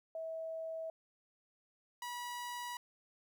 sine / sawtooth tone pair in turn, 648 / 970.9 Hz, E5 / B5, -30 / -30 cents, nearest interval perfect fifth, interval 700 cents, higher second, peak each -39 / -37 dBFS, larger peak second, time 0.15-0.9 / 2.02-2.77 s, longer neither, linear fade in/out 2 ms, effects 13-bit

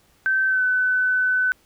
sine tone with pitch glide, 1546 to 1507.2 Hz, G6 to F#6, -24 to +32 cents, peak -17 dBFS, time 0.26-1.52 s, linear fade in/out 0 ms, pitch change -44 cents, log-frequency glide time 0.47-0.63 s, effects pink hiss -59 dBFS RMS until 1.65 s

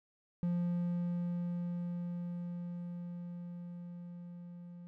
triangle tone with level ramp, 174.61 Hz, F3, in tune, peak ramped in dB -28 to -45 dBFS, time 0.43-4.87 s, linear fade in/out 0 ms, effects none

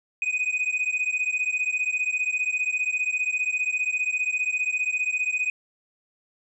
triangle beating tone pair, 2489 / 2504 Hz, D#7 / D#7, 0 / +10 cents, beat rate 15 Hz, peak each -23 dBFS, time 0.22-5.5 s, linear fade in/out 2 ms, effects tanh soft clip ceiling -19 dBFS + resampled to 24000 Hz

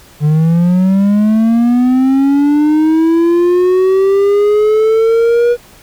triangle linear sweep, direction up, 146.83 to 483.5 Hz, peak -5 dBFS, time 0.2-5.57 s, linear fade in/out 50 ms, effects pink hiss -41 dBFS RMS until 5.82 s

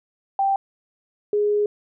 sine tone pair in turn, 784 / 415.3 Hz, G5 / G#4, 0 / 0 cents, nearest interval major seventh, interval 1100 cents, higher first, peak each -17 dBFS, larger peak neither, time 0.39-0.56 / 1.33-1.66 s, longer second, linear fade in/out 2 ms, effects none

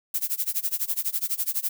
violet noise with tremolo, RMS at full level -24 dBFS, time 0.14-1.69 s, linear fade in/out 5 ms, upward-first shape sine, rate 12 Hz, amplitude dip 95%, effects none

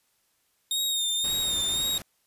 sawtooth tone with vibrato, 3689 Hz, A#7, 19 cents flat, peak -22 dBFS, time 0.71-1.98 s, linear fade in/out 2 ms, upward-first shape sine, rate 1.9 Hz, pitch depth 46 cents each way
pink noise, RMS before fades -40 dBFS, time 1.24-2.02 s, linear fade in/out 2 ms
effects white hiss -70 dBFS RMS until 2.26 s + resampled to 32000 Hz

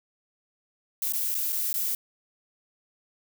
violet noise with dropouts, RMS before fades -28 dBFS, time 1.02-1.95 s, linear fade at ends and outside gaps 2 ms, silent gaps 1.124-1.134 / 1.345-1.35 / 1.523-1.527 / 1.729-1.74 s, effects none

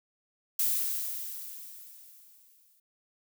violet noise with exponential decay, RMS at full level -26 dBFS, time 0.59-2.8 s, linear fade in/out 5 ms, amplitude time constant 480 ms, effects none

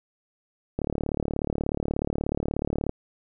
click train, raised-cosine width 2 ms, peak -13 dBFS, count 78, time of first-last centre 0.79-2.894 s, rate 36.6 Hz, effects none

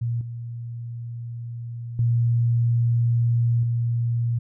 sine tone with level steps, 117.9 Hz, A#2, 20 cents sharp, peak -22 / -30 / -17 / -20 dBFS, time 0.01-4.39 s, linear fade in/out 10 ms, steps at 0.21 / 1.99 / 3.63 s, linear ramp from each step 2 ms, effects none

